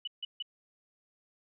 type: tone bursts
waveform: sine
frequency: 2960 Hz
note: F#7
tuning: in tune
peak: -34 dBFS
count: 3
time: 0.05-0.425 s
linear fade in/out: 5 ms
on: 25 ms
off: 150 ms
effects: none